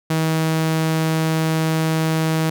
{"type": "tone", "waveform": "sawtooth", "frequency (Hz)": 159.8, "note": "D#3", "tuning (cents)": 47, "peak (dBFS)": -13, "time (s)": [0.1, 2.5], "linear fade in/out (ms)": 5, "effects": []}